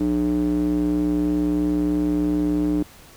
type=tone with band-pass filter; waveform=square; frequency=59.9 Hz; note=A#1; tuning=48 cents sharp; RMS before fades=-21 dBFS; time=0-2.83 s; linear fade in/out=5 ms; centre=290 Hz; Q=4.4; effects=pink hiss -47 dBFS RMS until 3.16 s